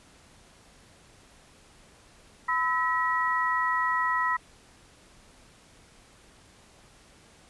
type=tone cluster; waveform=sine; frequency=1005 / 1298 / 1924 Hz; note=B5 / E6 / B6; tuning=+30 / -27 / -46 cents; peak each=-27 / -29 / -28 dBFS; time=2.48-4.37 s; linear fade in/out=10 ms; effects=pink hiss -56 dBFS RMS until 7.49 s + resampled to 24000 Hz